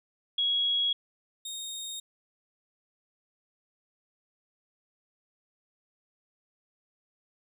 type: tone pair in turn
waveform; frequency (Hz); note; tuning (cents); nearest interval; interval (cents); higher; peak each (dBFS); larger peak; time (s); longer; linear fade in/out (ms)
sine / 25% pulse; 3322 / 3707; G#7 / A#7; 0 / -10; major second; 190; second; -24 / -32; first; 0.38-0.93 / 1.45-2; neither; 5
effects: none